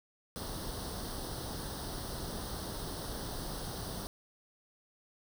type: noise with comb filter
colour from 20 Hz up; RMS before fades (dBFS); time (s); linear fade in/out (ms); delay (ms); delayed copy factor
pink; -40; 0.36-4.07; 0; 0.21; +0.8
effects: none